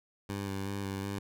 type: tone with vibrato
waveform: 15% pulse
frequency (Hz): 98.5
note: G2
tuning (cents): +9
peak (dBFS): -28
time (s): 0.29-1.19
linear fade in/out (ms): 5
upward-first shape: square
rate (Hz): 2.7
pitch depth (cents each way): 20
effects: none